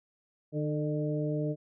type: harmonic tone with a mistuned harmonic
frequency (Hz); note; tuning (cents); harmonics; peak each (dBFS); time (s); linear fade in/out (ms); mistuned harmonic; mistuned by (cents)
151.1; D3; +50; 1 / 2 / 3 / 4; -31 / -34 / -36 / -37; 0.52-1.56; 50; 3; -34
effects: none